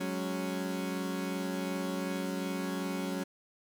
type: chord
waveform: 30% pulse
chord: F# suspended second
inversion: none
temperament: equal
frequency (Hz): 185 / 207.7 / 277.2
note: F#3 / G#3 / C#4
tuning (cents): 0 / 0 / 0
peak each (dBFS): -33 / -38 / -34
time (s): 0-3.24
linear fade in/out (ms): 10
effects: none